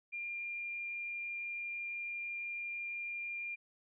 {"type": "tone", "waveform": "sine", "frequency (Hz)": 2398, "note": "D7", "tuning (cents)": 36, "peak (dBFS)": -38, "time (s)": [0.12, 3.56], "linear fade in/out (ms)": 20, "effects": []}